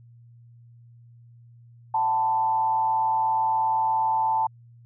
sine tone with frequency modulation, 883 Hz, A5, 6 cents sharp, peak -20 dBFS, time 1.94-4.47 s, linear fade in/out 5 ms, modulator 128 Hz, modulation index 0.54, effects added 118 Hz sine -48 dBFS peak until 4.85 s

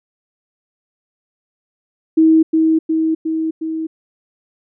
sine tone with echo, 320 Hz, D#4, 49 cents sharp, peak -7 dBFS, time 2.17-2.43 s, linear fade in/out 10 ms, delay 360 ms, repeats 4, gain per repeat -3 dB, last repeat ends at 3.87 s, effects none

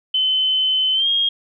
sine tone with pitch glide, 3050 to 3250 Hz, G7 to G#7, -48 to -38 cents, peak -15 dBFS, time 0.14-1.29 s, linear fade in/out 5 ms, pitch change +110 cents, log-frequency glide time 0.94-1.08 s, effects none

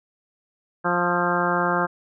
harmonic tone with a mistuned harmonic, 176 Hz, F3, 14 cents sharp, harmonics 1 / 2 / 3 / 4 / 5 / 6 / 7 / 8 / 9, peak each -28 / -28 / -28 / -28 / -28 / -28 / -28 / -28 / -28 dBFS, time 0.84-1.87 s, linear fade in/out 20 ms, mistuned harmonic 8, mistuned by -38 cents, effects none

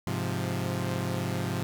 sawtooth chord, F minor, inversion first, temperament equal, 103.83 / 130.81 / 174.61 Hz, Ab2 / C3 / F3, 0 / 0 / 0 cents, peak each -29 dBFS, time 0.07-1.63 s, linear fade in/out 0 ms, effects 10-bit

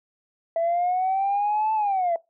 sine linear two-way sweep, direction up then down, 659.3 to 880 to 659.3 Hz, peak -19 dBFS, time 0.56-2.16 s, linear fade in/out 2 ms, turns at 1.74 s, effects noise-tail reverb RT60 0.2 s tail -21 dB re dry + tanh soft clip ceiling -17 dBFS

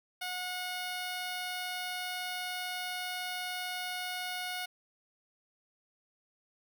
10% pulse tone, 727 Hz, F#5, 31 cents flat, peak -27 dBFS, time 0.21-4.66 s, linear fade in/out 10 ms, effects none

